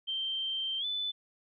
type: tone with pitch glide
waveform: sine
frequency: 3136 to 3500 Hz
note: G7 to A7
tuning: 0 to -10 cents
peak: -31 dBFS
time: 0.07-1.12 s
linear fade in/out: 20 ms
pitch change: +190 cents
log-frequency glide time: 0.79-0.85 s
effects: none